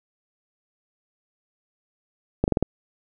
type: slowing click train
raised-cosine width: 2 ms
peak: -6 dBFS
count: 5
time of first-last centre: 2.44-2.626 s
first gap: 39 ms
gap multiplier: 1.12
effects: none